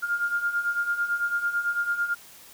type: beating tone pair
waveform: sine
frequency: 1402 / 1411 Hz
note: F6 / F6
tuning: +6 / +17 cents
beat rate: 9 Hz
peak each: -30 / -25 dBFS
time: 0.02-2.15 s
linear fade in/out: 20 ms
effects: white hiss -49 dBFS RMS until 2.53 s